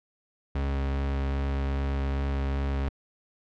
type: tone with vibrato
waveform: 40% pulse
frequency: 68.8 Hz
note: C#2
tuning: 12 cents flat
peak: -25 dBFS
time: 0.55-2.89 s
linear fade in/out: 5 ms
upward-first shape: sine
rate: 2.5 Hz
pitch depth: 10 cents each way
effects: low-pass 3000 Hz 12 dB/octave